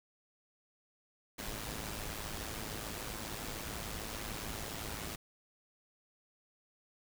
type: noise with amplitude modulation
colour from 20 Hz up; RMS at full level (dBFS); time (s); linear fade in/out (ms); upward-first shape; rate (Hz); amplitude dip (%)
pink; -39; 1.38-5.16; 10; sine; 107; 60
effects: none